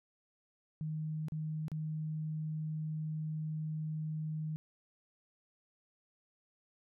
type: tone with dropouts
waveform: sine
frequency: 155.56 Hz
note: D#3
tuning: in tune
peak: -35 dBFS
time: 0.81-4.56 s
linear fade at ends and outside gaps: 0 ms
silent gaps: 1.284-1.321 / 1.682-1.717 s
effects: none